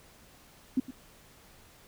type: tone with echo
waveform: sine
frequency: 258.5 Hz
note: C4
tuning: 21 cents flat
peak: -22 dBFS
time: 0.77-0.8 s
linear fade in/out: 5 ms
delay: 110 ms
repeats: 1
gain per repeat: -15 dB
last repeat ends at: 0.91 s
effects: pink hiss -57 dBFS RMS until 1.87 s